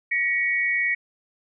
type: tone pair together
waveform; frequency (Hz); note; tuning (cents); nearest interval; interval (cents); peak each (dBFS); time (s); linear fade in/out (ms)
sine; 1915.3 / 2234; A#6 / C#7; +46 / +13; minor third; 267; -23; 0.11-0.95; 10
effects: none